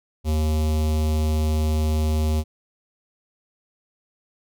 square tone with notch filter, 77.4 Hz, D#2, 9 cents flat, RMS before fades -21 dBFS, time 0.24-2.44 s, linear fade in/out 50 ms, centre 1600 Hz, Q 0.73, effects none

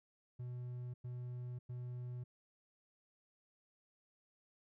triangle tone bursts, 123.47 Hz, B2, in tune, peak -40 dBFS, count 3, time 0.39-2.24 s, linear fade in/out 10 ms, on 550 ms, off 100 ms, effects none

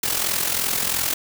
white noise with amplitude modulation, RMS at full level -20 dBFS, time 0.03-1.14 s, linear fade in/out 5 ms, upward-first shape sine, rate 42.9 Hz, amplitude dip 65%, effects none

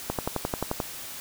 click train, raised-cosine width 1 ms, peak -12 dBFS, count 9, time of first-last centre 0.1-0.802 s, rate 11.4 Hz, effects white hiss -39 dBFS RMS until 1.2 s

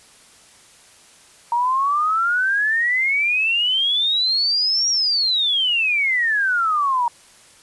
sine exponential two-way sweep, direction up then down, 932.3 to 5700 to 932.3 Hz, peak -16 dBFS, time 1.52-7.08 s, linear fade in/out 2 ms, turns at 4.89 s, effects white hiss -49 dBFS RMS until 7.62 s + resampled to 24000 Hz

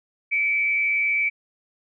sine tone with frequency modulation, 2301 Hz, D7, 36 cents flat, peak -19 dBFS, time 0.31-1.3 s, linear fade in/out 20 ms, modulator 110 Hz, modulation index 0.53, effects none

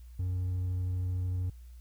sine tone with hard clipping, 91.3 Hz, F#2, 23 cents flat, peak -30 dBFS, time 0.19-1.5 s, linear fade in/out 5 ms, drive 2 dB, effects added 60 Hz sine -46 dBFS peak until 1.8 s + white hiss -68 dBFS RMS until 1.8 s

